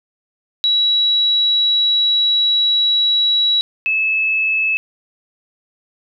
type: tone pair in turn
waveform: sine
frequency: 3900 / 2603 Hz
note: B7 / E7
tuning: -23 / -22 cents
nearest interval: perfect fifth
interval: 699 cents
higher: first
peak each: -12 / -14 dBFS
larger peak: first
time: 0.64-3.61 / 3.86-4.77 s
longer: first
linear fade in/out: 0 ms
effects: none